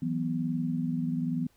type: chord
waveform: sine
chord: E suspended second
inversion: none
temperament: just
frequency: 164.81 / 185.42 / 247.2 Hz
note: E3 / F#3 / B3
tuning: 0 / +4 / +2 cents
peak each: -31 / -36 / -30 dBFS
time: 0.02-1.47 s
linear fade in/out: 5 ms
effects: pink hiss -67 dBFS RMS until 1.56 s